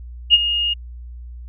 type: tone with ADSR envelope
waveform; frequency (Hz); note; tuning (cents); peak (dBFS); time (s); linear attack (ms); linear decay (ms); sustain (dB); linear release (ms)
sine; 2849; F7; +34; -5; 0.3-0.74; 39; 33; -12; 13
effects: added 60 Hz sine -32 dBFS peak until 1.48 s